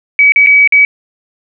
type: tone with dropouts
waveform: sine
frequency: 2276 Hz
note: C#7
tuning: 45 cents sharp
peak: -3 dBFS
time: 0.19-0.85 s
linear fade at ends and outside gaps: 1 ms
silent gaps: 0.321-0.36 / 0.463-0.47 / 0.675-0.723 s
effects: none